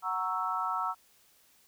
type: chord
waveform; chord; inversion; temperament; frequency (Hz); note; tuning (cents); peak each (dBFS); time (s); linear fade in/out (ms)
sine; F# dominant seventh; none; equal; 740 / 932.3 / 1108.7 / 1318.5; F#5 / A#5 / C#6 / E6; 0 / 0 / 0 / 0; -37 / -35 / -37 / -32; 0.02-0.95; 50
effects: white hiss -64 dBFS RMS until 1.67 s